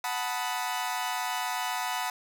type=chord; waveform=sawtooth; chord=B dominant seventh; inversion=second; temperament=equal with one note detuned; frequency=740 / 880 / 987.8 / 1259.7 Hz; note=F#5 / A5 / B5 / D#6; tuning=0 / 0 / 0 / +21 cents; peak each=-30 / -32 / -30 / -35 dBFS; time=0.04-2.1 s; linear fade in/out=2 ms; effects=none